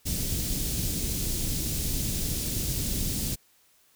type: band-stop noise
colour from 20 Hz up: pink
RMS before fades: -29 dBFS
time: 0.05-3.36 s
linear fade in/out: 20 ms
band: 250 to 4900 Hz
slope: 12 dB/octave
effects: white hiss -63 dBFS RMS until 3.95 s